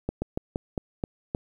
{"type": "slowing click train", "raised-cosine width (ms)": 2, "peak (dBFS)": -14, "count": 7, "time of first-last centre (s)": [0.09, 1.349], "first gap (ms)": 130, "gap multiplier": 1.19, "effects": ["9-bit"]}